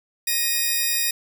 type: tone pair together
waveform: 5% pulse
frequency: 1874.1 / 2475 Hz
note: A#6 / D#7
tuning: +9 / -10 cents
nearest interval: perfect fourth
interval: 481 cents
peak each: -13 dBFS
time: 0.27-1.11 s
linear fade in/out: 5 ms
effects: none